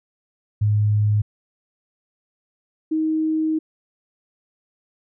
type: tone pair in turn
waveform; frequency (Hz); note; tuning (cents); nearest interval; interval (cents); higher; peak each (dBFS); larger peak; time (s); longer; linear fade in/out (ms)
sine; 105.1 / 314.9; G#2 / D#4; +21 / +21; octave + perfect fifth; 1900; second; -15 / -18; first; 0.61-1.22 / 2.91-3.59; second; 10
effects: none